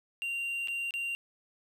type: tone with dropouts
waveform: triangle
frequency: 2770 Hz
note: F7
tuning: 15 cents flat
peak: -30 dBFS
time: 0.22-1.15 s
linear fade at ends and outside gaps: 0 ms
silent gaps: 0.674-0.683 / 0.908-0.939 s
effects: none